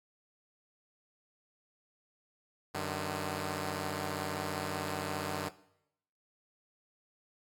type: tone pair together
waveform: 5% pulse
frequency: 95.18 / 151.2 Hz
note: F#2 / D#3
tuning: +49 / -49 cents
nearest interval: minor sixth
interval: 802 cents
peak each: -26 dBFS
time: 2.74-5.49 s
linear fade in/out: 10 ms
effects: noise-tail reverb RT60 0.8 s tail -19 dB re dry + AAC 64 kbps